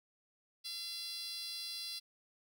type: tone with high-pass filter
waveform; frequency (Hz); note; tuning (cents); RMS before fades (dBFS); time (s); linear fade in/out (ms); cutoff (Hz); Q
10% pulse; 682; F5; -41; -43; 0.64-2; 20; 4500; 3.6
effects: none